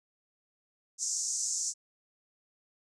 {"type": "band-pass noise", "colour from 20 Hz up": "pink", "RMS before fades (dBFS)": -33, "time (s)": [0.98, 1.74], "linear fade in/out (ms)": 50, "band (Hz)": [5900, 7700], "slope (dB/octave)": 48, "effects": []}